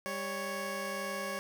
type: tone pair together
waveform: 15% pulse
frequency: 198.75 / 554.4 Hz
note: G3 / C#5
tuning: +24 / 0 cents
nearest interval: octave + tritone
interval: 1776 cents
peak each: -34 / -30 dBFS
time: 0.06-1.39 s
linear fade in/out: 0 ms
effects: none